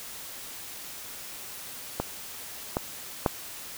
clicks, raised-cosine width 1 ms, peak -12 / -11 / -7 dBFS, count 3, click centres 2 / 2.769 / 3.262 s, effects white hiss -41 dBFS RMS until 3.77 s

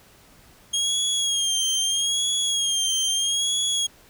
25% pulse tone with vibrato, 3250 Hz, G#7, 38 cents flat, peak -17 dBFS, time 0.73-3.87 s, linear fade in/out 10 ms, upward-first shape sine, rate 0.78 Hz, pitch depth 60 cents each way, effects pink hiss -53 dBFS RMS until 4.09 s

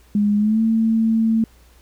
sine tone with pitch glide, 206.5 to 223.9 Hz, G#3 to A3, -10 to +30 cents, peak -14 dBFS, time 0.15-1.44 s, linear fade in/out 2 ms, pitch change +140 cents, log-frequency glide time 0.37-0.61 s, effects added 60 Hz sine -49 dBFS peak until 1.81 s + pink hiss -55 dBFS RMS until 1.81 s

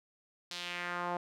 sawtooth tone with band-pass filter sweep, 175.9 Hz, F3, 13 cents sharp, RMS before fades -38 dBFS, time 0.51-1.17 s, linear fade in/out 2 ms, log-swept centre 4500 to 780 Hz, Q 2, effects none

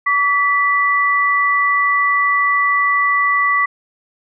sine tone pair together, 1142.8 / 1975.5 Hz, D6 / B6, -48 / 0 cents, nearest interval major sixth, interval 948 cents, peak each -15 dBFS, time 0.06-3.66 s, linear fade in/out 10 ms, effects none

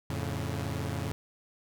sawtooth chord, F augmented, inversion none, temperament equal with one note detuned, 87.31 / 110 / 140.28 Hz, F2 / A2 / C#3, 0 / 0 / +21 cents, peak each -32 dBFS, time 0.1-1.12 s, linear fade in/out 0 ms, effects none

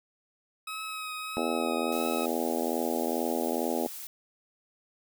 20% pulse tone with vibrato, 1273 Hz, D#6, 39 cents sharp, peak -30 dBFS, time 0.67-2.26 s, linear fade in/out 5 ms, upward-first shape triangle, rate 1.6 Hz, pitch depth 25 cents each way
harmonic tone, 82.3 Hz, E2, 2 cents flat, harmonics 3 / 4 / 5 / 6 / 7 / 8 / 9 / 10, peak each -33 / -34 / -35 / -36 / -36 / -37 / -38 / -38 dBFS, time 1.37-3.87 s, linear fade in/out 0 ms
blue noise, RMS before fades -41 dBFS, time 1.92-4.07 s, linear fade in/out 2 ms
effects none

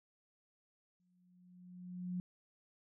sine tone with exponential growth, 180 Hz, F#3, 47 cents flat, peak -35 dBFS, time 1-2.2 s, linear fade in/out 0 ms, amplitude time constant 260 ms, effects none

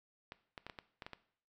clicks, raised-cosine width 0.3 ms, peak -29 dBFS, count 8, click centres 0.321 / 0.578 / 0.666 / 0.698 / 0.788 / 1.022 / 1.065 / 1.133 s, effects noise-tail reverb RT60 0.6 s tail -17 dB re dry

